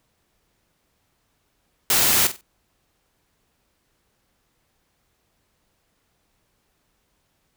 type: noise with echo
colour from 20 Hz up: white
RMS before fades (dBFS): -18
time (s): 1.9-2.27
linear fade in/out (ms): 2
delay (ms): 47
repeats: 3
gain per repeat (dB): -12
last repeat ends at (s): 2.411
effects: pink hiss -69 dBFS RMS until 7.56 s